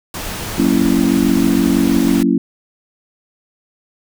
pink noise, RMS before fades -25 dBFS, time 0.14-2.23 s, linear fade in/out 2 ms
sine chord, F# dominant seventh, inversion none, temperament just, 185 / 231.2 / 277.5 / 333 Hz, F#3 / A#3 / C#4 / E4, 0 / -14 / +2 / +18 cents, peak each -18 / -16 / -15 / -18 dBFS, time 0.58-2.38 s, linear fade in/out 5 ms
effects none

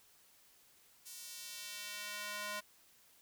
square tone with high-pass filter sweep, 207.3 Hz, G#3, 3 cents flat, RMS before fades -45 dBFS, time 1.05-2.61 s, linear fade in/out 20 ms, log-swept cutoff 7000 to 950 Hz, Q 0.81, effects white hiss -66 dBFS RMS until 3.21 s

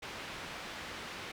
white low-pass noise, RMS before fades -44 dBFS, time 0.02-1.32 s, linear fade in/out 10 ms, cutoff 2800 Hz, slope 12 dB/octave, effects none

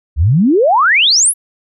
sine exponential sweep, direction up, 65.41 to 11660 Hz, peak -7 dBFS, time 0.16-1.34 s, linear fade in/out 50 ms, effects none

